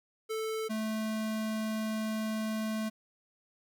square tone pair in turn, 440 / 218.2 Hz, A4 / A3, 0 / -14 cents, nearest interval octave, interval 1214 cents, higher first, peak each -33 / -32 dBFS, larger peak second, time 0.29-0.69 / 0.69-2.9 s, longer second, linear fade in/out 20 ms, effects none

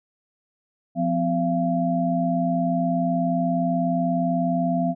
sine tone cluster, 174.7 / 254.6 / 682 Hz, F3 / C4 / F5, +1 / -47 / -41 cents, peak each -24 dBFS, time 0.95-4.95 s, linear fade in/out 50 ms, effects none

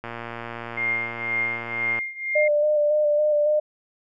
click train, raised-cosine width 0.5 ms, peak -18 dBFS, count 229, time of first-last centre 0.04-1.989 s, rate 117 Hz
sine tone with tremolo, 2116 Hz, C7, 19 cents sharp, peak -20 dBFS, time 0.77-2.48 s, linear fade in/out 5 ms, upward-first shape triangle, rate 2 Hz, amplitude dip 90%
sine tone with vibrato, 598 Hz, D5, 31 cents sharp, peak -17 dBFS, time 2.35-3.6 s, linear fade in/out 10 ms, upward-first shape square, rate 3.6 Hz, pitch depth 19 cents each way
effects none

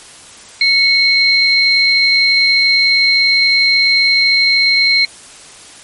sine tone pair together, 2207 / 4162 Hz, C#7 / C8, -8 / -10 cents, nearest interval major seventh, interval 1098 cents, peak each -11 dBFS, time 0.61-5.05 s, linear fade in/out 2 ms, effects white hiss -37 dBFS RMS until 5.83 s + MP3 48 kbps

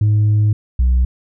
sine tone pair in turn, 105.7 / 62.44 Hz, G#2 / B1, +31 / +20 cents, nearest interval major sixth, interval 911 cents, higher first, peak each -8 dBFS, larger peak neither, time 0.01-0.53 / 0.79-1.05 s, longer first, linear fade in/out 5 ms, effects tanh soft clip ceiling -9 dBFS

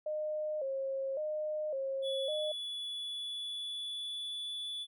sine tone with vibrato, 574 Hz, D5, 40 cents flat, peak -33 dBFS, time 0.06-2.52 s, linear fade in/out 5 ms, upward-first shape square, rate 0.9 Hz, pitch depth 110 cents each way
triangle tone with pitch glide, 3421 to 3451 Hz, A7 to A7, -49 to -34 cents, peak -36 dBFS, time 2.02-4.87 s, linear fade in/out 50 ms, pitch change +15 cents, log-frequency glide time 2.88-4.47 s
effects none

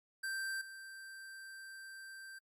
square tone with level steps, 1568 Hz, G6, in tune, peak -38 / -49 dBFS, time 0.23-2.39 s, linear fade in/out 10 ms, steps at 0.61 s, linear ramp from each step 5 ms, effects AAC 64 kbps

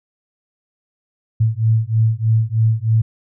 sine beating tone pair, 110 / 113.2 Hz, A2 / A2, 0 / +50 cents, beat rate 3.2 Hz, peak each -16 dBFS, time 1.4-3.02 s, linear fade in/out 10 ms, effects none

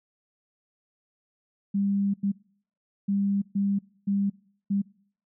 sine tone bursts at uneven times, 199.2 Hz, G3, 28 cents sharp, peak -22 dBFS, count 6, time 1.74-2.14 / 2.23-2.32 / 3.08-3.42 / 3.55-3.79 / 4.07-4.3 / 4.7-4.82 s, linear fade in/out 10 ms, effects noise-tail reverb RT60 0.6 s tail -24 dB re dry

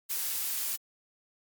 blue noise, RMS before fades -32 dBFS, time 0.09-0.77 s, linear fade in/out 20 ms, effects Opus 48 kbps

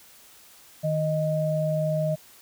sine tone pair together, 155.69 / 622.3 Hz, D#3 / D#5, +1 / 0 cents, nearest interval 2 octaves, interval 2399 cents, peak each -25 dBFS, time 0.83-2.16 s, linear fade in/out 20 ms, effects white hiss -52 dBFS RMS until 2.41 s

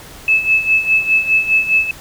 sine tone with tremolo, 2608 Hz, E7, 19 cents flat, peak -8 dBFS, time 0.28-1.91 s, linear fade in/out 2 ms, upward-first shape sine, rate 4.9 Hz, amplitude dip 75%, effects pink hiss -37 dBFS RMS until 2 s

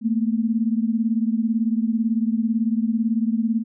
sine beating tone pair, 220.6 / 238.6 Hz, A3 / A#3, +5 / +41 cents, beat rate 18 Hz, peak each -20 / -23 dBFS, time 0.01-3.64 s, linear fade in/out 50 ms, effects none

